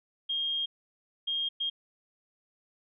sine tone bursts at uneven times, 3230 Hz, G#7, 49 cents flat, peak -28 dBFS, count 3, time 0.29-0.66 / 1.27-1.49 / 1.6-1.7 s, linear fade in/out 10 ms, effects none

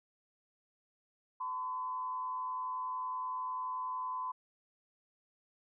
sine tone with frequency modulation, 1016 Hz, B5, 49 cents sharp, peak -35 dBFS, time 1.4-4.32 s, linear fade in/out 10 ms, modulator 111 Hz, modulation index 0.5, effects none

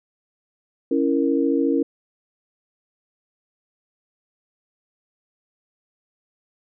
sine chord, A# diminished, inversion first, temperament equal with one note detuned, 277.2 / 331.2 / 466.2 Hz, C#4 / E4 / A#4, 0 / +8 / 0 cents, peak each -20 / -22 / -23 dBFS, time 0.91-1.83 s, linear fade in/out 5 ms, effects none

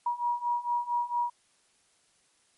sine beating tone pair, 957 / 961.4 Hz, A#5 / B5, +45 / -47 cents, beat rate 4.4 Hz, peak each -31 / -29 dBFS, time 0.06-1.3 s, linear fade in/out 5 ms, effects white hiss -67 dBFS RMS until 2.57 s + MP3 48 kbps

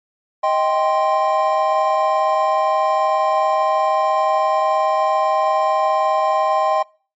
triangle chord, C minor, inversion first, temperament just, 627.9 / 784.9 / 1046.5 Hz, Eb5 / G5 / C6, +16 / +2 / 0 cents, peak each -17 dBFS, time 0.43-6.83 s, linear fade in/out 10 ms, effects noise-tail reverb RT60 0.4 s tail -25 dB re dry + MP3 32 kbps

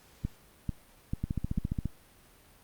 two click trains, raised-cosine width 5 ms, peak -18 / -18 dBFS, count 4 / 10, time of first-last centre 0.25-1.577 / 1.24-1.856 s, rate 2.26 / 14.6 Hz, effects pink hiss -59 dBFS RMS until 2.63 s + Opus 48 kbps

